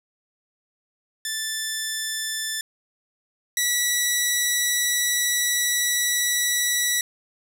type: tone pair in turn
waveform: 10% pulse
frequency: 1760 / 1947.9 Hz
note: A6 / B6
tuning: 0 / -24 cents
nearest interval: major second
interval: 176 cents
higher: second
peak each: -17 / -11 dBFS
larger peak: second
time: 1.25-2.61 / 3.57-7.01 s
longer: second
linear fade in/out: 2 ms
effects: none